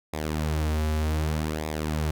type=tone with flanger; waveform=sawtooth; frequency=77.3 Hz; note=D#2; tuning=11 cents flat; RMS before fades=-27 dBFS; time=0.13-2.11 s; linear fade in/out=5 ms; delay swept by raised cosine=0.67 to 6.57 ms; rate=0.65 Hz; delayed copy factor=-0.65; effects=none